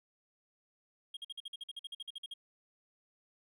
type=tone bursts; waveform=triangle; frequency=3248 Hz; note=G#7; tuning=39 cents flat; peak=-39 dBFS; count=16; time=1.14-2.339 s; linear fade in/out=5 ms; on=29 ms; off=49 ms; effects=none